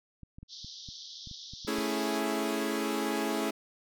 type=clicks; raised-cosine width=5 ms; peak=-34 dBFS; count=10; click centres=0.233 / 0.385 / 0.43 / 0.646 / 0.888 / 1.273 / 1.313 / 1.536 / 1.649 / 1.785 s
type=band-pass noise; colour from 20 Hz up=pink; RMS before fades=-46 dBFS; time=0.48-2.2 s; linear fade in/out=50 ms; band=3300 to 5900 Hz; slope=96 dB/octave
type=chord; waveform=sawtooth; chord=A major seventh; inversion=none; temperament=equal; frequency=220 / 277.2 / 329.6 / 415.3 Hz; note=A3 / C#4 / E4 / G#4; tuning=0 / 0 / 0 / 0 cents; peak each=-31 dBFS; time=1.67-3.51 s; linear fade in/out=10 ms
effects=none